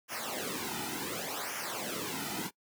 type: noise with flanger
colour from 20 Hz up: pink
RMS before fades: -37 dBFS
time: 0.08-2.51 s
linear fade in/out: 50 ms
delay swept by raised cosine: 0.24 to 1.84 ms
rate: 0.68 Hz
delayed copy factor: -0.8
effects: noise-tail reverb RT60 0.1 s tail -23 dB re dry + high-pass 150 Hz 12 dB/octave